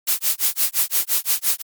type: noise with tremolo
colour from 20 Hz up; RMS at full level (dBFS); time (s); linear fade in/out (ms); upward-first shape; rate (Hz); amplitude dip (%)
blue; -17; 0.07-1.62; 5; sine; 5.8; 100
effects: MP3 96 kbps